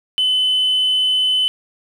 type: tone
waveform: sine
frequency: 3025 Hz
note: F#7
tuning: 38 cents sharp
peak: -12 dBFS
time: 0.18-1.48 s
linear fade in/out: 0 ms
effects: tanh soft clip ceiling -11 dBFS + 8-bit